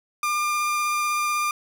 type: tone with vibrato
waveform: 30% pulse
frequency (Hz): 1200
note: D6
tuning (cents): +37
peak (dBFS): -19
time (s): 0.23-1.51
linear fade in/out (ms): 2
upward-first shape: triangle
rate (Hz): 16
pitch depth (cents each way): 10
effects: none